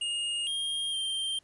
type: tone with pitch steps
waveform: square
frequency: 2846 / 3226 / 3161 Hz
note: F7 / G7 / G7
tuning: +32 / +49 / +14 cents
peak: -30 dBFS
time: 0.01-1.39 s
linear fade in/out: 5 ms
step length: 460 ms
effects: pink hiss -66 dBFS RMS until 1.43 s + resampled to 24000 Hz